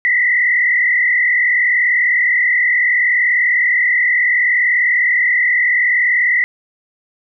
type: tone with frequency modulation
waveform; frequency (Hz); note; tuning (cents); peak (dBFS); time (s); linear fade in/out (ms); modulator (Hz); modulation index
sine; 1975.5; B6; 0; -11; 0.05-6.44; 0; 40.7; 1.8
effects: none